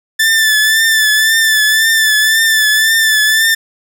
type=tone with vibrato; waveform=sawtooth; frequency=1760 Hz; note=A6; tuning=in tune; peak=-5 dBFS; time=0.19-3.55 s; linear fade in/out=10 ms; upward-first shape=triangle; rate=1.9 Hz; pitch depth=46 cents each way; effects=none